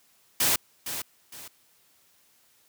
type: noise with echo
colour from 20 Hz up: white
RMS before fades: -23 dBFS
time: 0.4-0.56 s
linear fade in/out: 5 ms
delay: 460 ms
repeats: 2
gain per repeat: -10 dB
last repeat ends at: 1.48 s
effects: white hiss -63 dBFS RMS until 2.68 s + high-pass 60 Hz 12 dB/octave